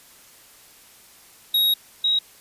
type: tone pair in turn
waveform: square / sine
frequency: 3789 / 3813 Hz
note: A#7 / A#7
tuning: +27 / +38 cents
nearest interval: unison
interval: 11 cents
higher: second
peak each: -17 dBFS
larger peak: neither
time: 1.54-1.74 / 2.04-2.19 s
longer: first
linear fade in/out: 5 ms
effects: white hiss -50 dBFS RMS until 2.4 s + resampled to 32000 Hz